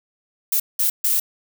violet noise bursts at uneven times, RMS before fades -19 dBFS, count 3, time 0.52-0.6 / 0.79-0.9 / 1.04-1.2 s, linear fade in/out 5 ms, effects none

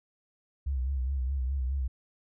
sine tone with vibrato, 66 Hz, C2, 16 cents sharp, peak -27 dBFS, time 0.66-1.88 s, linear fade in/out 10 ms, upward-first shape sine, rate 4.8 Hz, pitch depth 93 cents each way, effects none

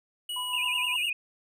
square tone with pitch glide, 2916 to 2876 Hz, F#7 to F#7, -26 to -50 cents, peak -32 dBFS, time 0.29-1.1 s, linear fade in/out 5 ms, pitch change -24 cents, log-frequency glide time 0.42-0.77 s
sine tone with tremolo, 1000 Hz, B5, 21 cents sharp, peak -33 dBFS, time 0.36-0.96 s, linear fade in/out 5 ms, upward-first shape sine, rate 7.2 Hz, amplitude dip 50%
sine tone with vibrato, 2637 Hz, E7, in tune, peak -27 dBFS, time 0.53-1.13 s, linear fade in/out 5 ms, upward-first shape sine, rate 10 Hz, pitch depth 140 cents each way
effects none

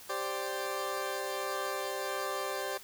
20% pulse chord, G suspended fourth, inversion none, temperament equal, 392 / 523.3 / 587.3 Hz, G4 / C5 / D5, 0 / 0 / 0 cents, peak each -33 dBFS, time 0.09-2.78 s, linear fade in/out 10 ms, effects white hiss -51 dBFS RMS until 2.83 s

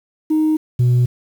sine tone pair in turn, 311.1 / 123.14 Hz, D#4 / B2, 0 / -5 cents, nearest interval octave + major third, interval 1605 cents, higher first, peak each -11 / -8 dBFS, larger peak second, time 0.3-0.57 / 0.79-1.06 s, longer neither, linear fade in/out 10 ms, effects tanh soft clip ceiling -10 dBFS + 7-bit

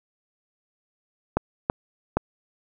clicks, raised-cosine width 1 ms, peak -6 dBFS, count 3, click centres 1.37 / 1.699 / 2.17 s, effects none

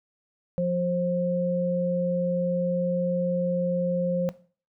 sine tone pair together, 177 / 530.4 Hz, F3 / C5, +23 / +23 cents, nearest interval octave + perfect fifth, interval 1900 cents, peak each -25 dBFS, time 0.58-4.29 s, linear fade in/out 0 ms, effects noise-tail reverb RT60 0.4 s tail -17 dB re dry

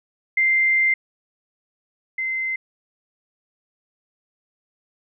sine tone pair in turn, 2090 / 2070 Hz, C7 / C7, -2 / -19 cents, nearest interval unison, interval 17 cents, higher first, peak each -15 / -22 dBFS, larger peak first, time 0.37-0.94 / 2.18-2.56 s, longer first, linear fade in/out 5 ms, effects none

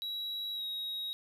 triangle tone with pitch glide, 3883 to 3797 Hz, B7 to A#7, -30 to +31 cents, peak -34 dBFS, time 0.02-1.13 s, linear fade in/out 0 ms, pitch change -39 cents, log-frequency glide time 0.54-0.64 s, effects none

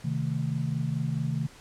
sine chord, A diminished, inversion first, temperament equal, 130.81 / 155.56 / 220 Hz, C3 / Eb3 / A3, 0 / 0 / 0 cents, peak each -30 / -29 / -35 dBFS, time 0.04-1.47 s, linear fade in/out 10 ms, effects pink hiss -51 dBFS RMS until 1.6 s + low-pass 9000 Hz 12 dB/octave

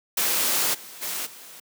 white noise with level steps, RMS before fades -23 / -42 / -30 / -44 dBFS, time 0.17-1.6 s, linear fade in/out 5 ms, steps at 0.73 / 1.01 / 1.25 s, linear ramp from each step 20 ms, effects high-pass 200 Hz 12 dB/octave

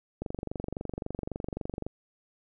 click train, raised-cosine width 2 ms, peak -20 dBFS, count 40, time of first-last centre 0.22-1.866 s, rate 23.7 Hz, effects none

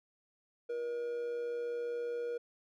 triangle tone with amplitude modulation, 477.2 Hz, A#4, 41 cents sharp, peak -31 dBFS, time 0.69-2.38 s, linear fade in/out 10 ms, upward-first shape sine, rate 135 Hz, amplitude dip 35%, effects none

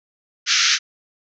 white band-pass noise, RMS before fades -17 dBFS, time 0.46-0.79 s, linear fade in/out 50 ms, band 1300 to 6400 Hz, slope 96 dB/octave, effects none

